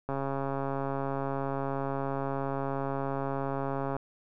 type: click train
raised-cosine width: 1 ms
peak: -19 dBFS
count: 532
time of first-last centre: 0.09-3.966 s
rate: 137 Hz
effects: none